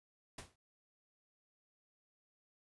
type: noise with exponential decay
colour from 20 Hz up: pink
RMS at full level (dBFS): -44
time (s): 0.38-0.56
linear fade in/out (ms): 5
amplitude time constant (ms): 39
effects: noise-tail reverb RT60 0.1 s tail -21 dB re dry + resampled to 24000 Hz